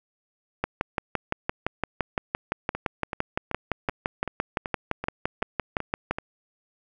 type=two click trains; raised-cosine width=0.5 ms; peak=-15 / -9 dBFS; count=10 / 33; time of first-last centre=2.75-6.185 / 0.64-6.11 s; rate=2.62 / 5.85 Hz; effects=none